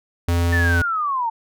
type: tone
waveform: square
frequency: 85.8 Hz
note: F2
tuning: 30 cents flat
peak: -17 dBFS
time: 0.28-0.82 s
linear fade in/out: 5 ms
type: linear sweep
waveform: sine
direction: down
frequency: 1800 to 885 Hz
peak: -19 dBFS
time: 0.52-1.3 s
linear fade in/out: 10 ms
effects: none

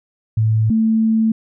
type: tone pair in turn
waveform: sine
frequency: 110 / 222 Hz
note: A2 / A3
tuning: 0 / +16 cents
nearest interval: octave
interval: 1216 cents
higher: second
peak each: -12 dBFS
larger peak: neither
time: 0.37-0.7 / 0.7-1.32 s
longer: second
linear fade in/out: 5 ms
effects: none

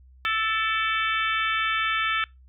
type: harmonic tone with a mistuned harmonic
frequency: 440 Hz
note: A4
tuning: in tune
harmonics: 3 / 4 / 5 / 6 / 7 / 8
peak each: -26 / -28 / -30 / -32 / -33 / -34 dBFS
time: 0.25-2.24 s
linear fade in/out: 0 ms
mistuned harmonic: 5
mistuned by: +50 cents
effects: noise-tail reverb RT60 0.2 s tail -24 dB re dry + added 64 Hz sine -49 dBFS peak until 2.48 s

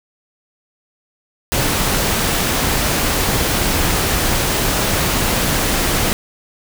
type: noise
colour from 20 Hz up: pink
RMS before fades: -17 dBFS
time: 1.52-6.13 s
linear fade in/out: 0 ms
effects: none

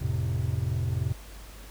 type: chord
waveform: triangle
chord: F major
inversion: none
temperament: equal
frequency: 87.31 / 110 / 130.81 Hz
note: F2 / A2 / C3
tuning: 0 / 0 / 0 cents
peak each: -28 dBFS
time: 0.01-1.13 s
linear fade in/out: 10 ms
effects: added 50 Hz sine -43 dBFS peak until 1.7 s + pink hiss -49 dBFS RMS until 1.7 s

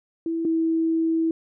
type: tone pair in turn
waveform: sine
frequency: 329.6 / 325.8 Hz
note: E4 / E4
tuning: 0 / -20 cents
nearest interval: unison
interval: 20 cents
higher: first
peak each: -23 / -19 dBFS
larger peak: second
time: 0.26-0.45 / 0.45-1.31 s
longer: second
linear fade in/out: 2 ms
effects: none

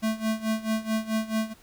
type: tone with tremolo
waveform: square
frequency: 220 Hz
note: A3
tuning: in tune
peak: -23 dBFS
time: 0.02-1.54 s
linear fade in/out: 20 ms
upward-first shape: sine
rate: 4.6 Hz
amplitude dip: 85%
effects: pink hiss -56 dBFS RMS until 1.62 s

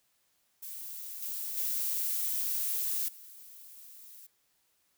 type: noise with level steps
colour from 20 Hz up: violet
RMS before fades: -42 / -37 / -32 / -51 dBFS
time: 0.62-4.27 s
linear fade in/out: 10 ms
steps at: 1.22 / 1.57 / 3.08 s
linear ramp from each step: 5 ms
effects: white hiss -73 dBFS RMS until 4.97 s

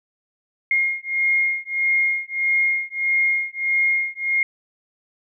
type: beating tone pair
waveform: sine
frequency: 2137 / 2138.6 Hz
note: C7 / C7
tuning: +36 / +37 cents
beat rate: 1.6 Hz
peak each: -21 dBFS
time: 0.71-4.43 s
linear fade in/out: 2 ms
effects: none

